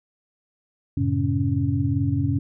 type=tone cluster; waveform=sine; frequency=92.6 / 110.6 / 135.6 / 279.2 Hz; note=F#2 / A2 / C#3 / C#4; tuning=+2 / +9 / -38 / +13 cents; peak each=-25 dBFS; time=0.97-2.39 s; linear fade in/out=5 ms; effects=none